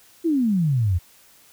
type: exponential sweep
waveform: sine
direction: down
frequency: 349.2 to 82.41 Hz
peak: -17 dBFS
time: 0.24-0.99 s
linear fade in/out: 20 ms
effects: white hiss -53 dBFS RMS until 1.52 s